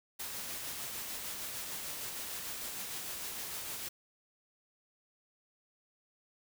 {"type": "noise with tremolo", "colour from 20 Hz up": "white", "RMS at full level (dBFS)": -40, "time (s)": [0.19, 3.89], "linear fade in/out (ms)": 10, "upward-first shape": "sine", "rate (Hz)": 6.6, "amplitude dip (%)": 25, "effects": []}